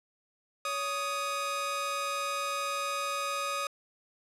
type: tone pair together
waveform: sawtooth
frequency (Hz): 562.3 / 1244.5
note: C#5 / D#6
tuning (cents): +25 / 0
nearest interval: octave + major second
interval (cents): 1375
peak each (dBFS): -33 / -28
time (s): 0.65-3.67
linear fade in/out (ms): 2
effects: low-pass 11000 Hz 12 dB/octave